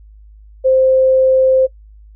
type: tone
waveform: sine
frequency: 523 Hz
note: C5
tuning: 1 cent flat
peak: -8 dBFS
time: 0.64-1.67 s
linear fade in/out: 20 ms
effects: noise-tail reverb RT60 0.1 s tail -20 dB re dry + added 52 Hz sine -38 dBFS peak until 2.15 s